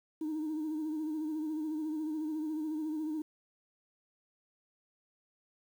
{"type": "tone with vibrato", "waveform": "sine", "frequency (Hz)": 310, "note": "D#4", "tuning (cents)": -6, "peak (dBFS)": -31, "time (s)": [0.21, 3.22], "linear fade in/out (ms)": 5, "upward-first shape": "sine", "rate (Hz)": 14, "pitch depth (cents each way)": 50, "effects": ["tanh soft clip ceiling -31 dBFS", "10-bit"]}